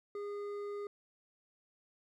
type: tone with hard clipping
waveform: triangle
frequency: 408.9 Hz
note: G#4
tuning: 27 cents flat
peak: -40 dBFS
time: 0.15-0.87 s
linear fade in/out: 2 ms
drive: 11 dB
effects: none